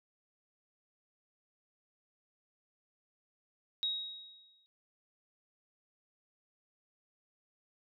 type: tone with exponential decay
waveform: sine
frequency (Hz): 3790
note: A#7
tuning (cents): +28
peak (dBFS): -29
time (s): 3.83-4.66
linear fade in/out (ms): 0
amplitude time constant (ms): 180
effects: none